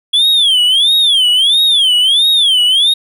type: tone with vibrato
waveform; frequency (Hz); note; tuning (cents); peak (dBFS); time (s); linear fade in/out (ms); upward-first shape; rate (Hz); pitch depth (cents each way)
triangle; 3322; G#7; 0; -6; 0.13-2.94; 10; sine; 1.5; 220
effects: none